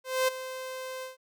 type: tone with ADSR envelope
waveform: sawtooth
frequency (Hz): 518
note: C5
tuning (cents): -17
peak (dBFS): -18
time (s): 0.04-1.17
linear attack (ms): 240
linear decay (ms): 12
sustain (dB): -14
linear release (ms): 140
effects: none